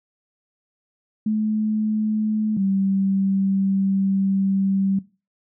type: tone pair in turn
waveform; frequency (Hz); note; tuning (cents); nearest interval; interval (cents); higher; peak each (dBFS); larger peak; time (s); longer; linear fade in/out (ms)
sine; 215.1 / 194.26; A3 / G3; -39 / -15; major second; 176; first; -18; neither; 1.26-2.57 / 2.57-4.99; second; 5
effects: noise-tail reverb RT60 0.3 s tail -18 dB re dry